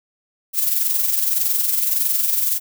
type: noise with amplitude modulation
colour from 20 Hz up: violet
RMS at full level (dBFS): -17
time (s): 0.53-2.6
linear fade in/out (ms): 50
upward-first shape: sine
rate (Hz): 21.7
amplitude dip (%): 50
effects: none

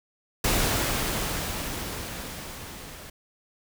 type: noise with level ramp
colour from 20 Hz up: pink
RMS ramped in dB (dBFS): -23 to -43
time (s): 0.44-3.1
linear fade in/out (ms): 5
effects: none

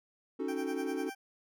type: chord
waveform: triangle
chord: D# half-diminished seventh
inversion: third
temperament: equal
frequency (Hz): 277.2 / 311.1 / 370 / 440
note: C#4 / D#4 / F#4 / A4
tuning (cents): 0 / 0 / 0 / 0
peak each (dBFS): -35 / -37 / -36 / -37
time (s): 0.39-1.1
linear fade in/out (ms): 10
type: tone with tremolo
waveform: 20% pulse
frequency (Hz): 784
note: G5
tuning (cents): 0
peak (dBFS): -35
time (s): 0.48-1.15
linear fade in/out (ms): 5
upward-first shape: sine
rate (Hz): 10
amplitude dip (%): 80
effects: none

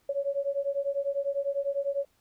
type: beating tone pair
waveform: sine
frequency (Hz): 554.4 / 564.4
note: C#5 / C#5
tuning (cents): 0 / +31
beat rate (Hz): 10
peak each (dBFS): -30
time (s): 0.09-2.05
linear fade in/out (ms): 5
effects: pink hiss -69 dBFS RMS until 2.2 s

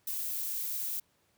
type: noise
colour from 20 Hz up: violet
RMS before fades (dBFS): -35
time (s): 0.07-1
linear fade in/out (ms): 5
effects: pink hiss -71 dBFS RMS until 1.37 s + high-pass 80 Hz 12 dB/octave

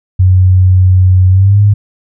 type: tone with pitch glide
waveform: sine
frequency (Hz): 92.5 to 102.64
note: F#2 to G#2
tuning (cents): 0 to -20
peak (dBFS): -3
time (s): 0.19-1.74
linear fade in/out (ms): 10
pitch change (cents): +180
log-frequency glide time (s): 1.29-1.6
effects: none

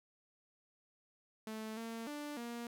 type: tone with pitch steps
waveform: sawtooth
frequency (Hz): 218.7 / 228 / 294.1 / 236.4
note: A3 / A#3 / D4 / A#3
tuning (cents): -10 / -38 / +3 / +24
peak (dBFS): -38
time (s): 1.47-2.67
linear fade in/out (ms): 2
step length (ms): 300
effects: none

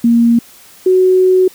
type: tone pair in turn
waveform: sine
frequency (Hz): 233.9 / 371.3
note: A#3 / F#4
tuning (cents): +6 / +6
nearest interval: minor sixth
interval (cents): 800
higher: second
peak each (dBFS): -6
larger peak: neither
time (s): 0.04-0.39 / 0.86-1.48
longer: second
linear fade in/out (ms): 5
effects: white hiss -41 dBFS RMS until 1.54 s

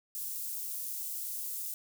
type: high-pass noise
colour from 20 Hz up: white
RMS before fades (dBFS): -38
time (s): 0.15-1.74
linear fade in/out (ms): 0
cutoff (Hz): 9200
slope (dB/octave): 12
effects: none

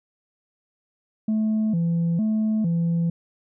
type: tone with vibrato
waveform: sine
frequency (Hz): 191.3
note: G3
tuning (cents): -42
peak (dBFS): -17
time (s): 1.28-3.1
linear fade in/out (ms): 5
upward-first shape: square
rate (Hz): 1.1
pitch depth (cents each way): 220
effects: tanh soft clip ceiling -18 dBFS

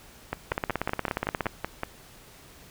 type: two click trains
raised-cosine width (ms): 0.5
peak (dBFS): -11 / -13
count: 17 / 9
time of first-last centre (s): 0.52-1.467 / 0.33-1.834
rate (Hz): 16.9 / 5.32
effects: pink hiss -51 dBFS RMS until 2.7 s

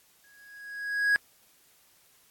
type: tone with exponential growth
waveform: triangle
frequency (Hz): 1656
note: G#6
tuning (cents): -5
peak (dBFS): -17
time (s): 0.24-1.16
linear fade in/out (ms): 0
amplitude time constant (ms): 200
effects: white hiss -62 dBFS RMS until 2.3 s + AAC 64 kbps

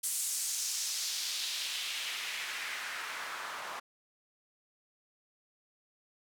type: noise with band-pass filter sweep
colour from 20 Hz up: white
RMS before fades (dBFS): -37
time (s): 0.03-3.8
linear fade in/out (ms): 10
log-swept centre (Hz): 9000 to 1000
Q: 1.6
effects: none

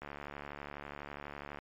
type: click train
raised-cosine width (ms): 0.5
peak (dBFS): -28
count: 114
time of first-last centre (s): 0.02-1.587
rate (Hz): 72.1
effects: MP3 48 kbps

